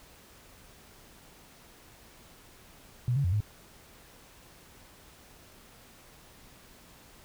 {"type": "tone with pitch steps", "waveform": "sine", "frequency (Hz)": [122.9, 140.2, 89.1, 104.7], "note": ["B2", "C#3", "F2", "G#2"], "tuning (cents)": [-8, 20, 35, 15], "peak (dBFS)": -24, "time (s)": [3.08, 3.404], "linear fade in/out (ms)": 0, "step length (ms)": 81, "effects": ["pink hiss -55 dBFS RMS until 7.24 s"]}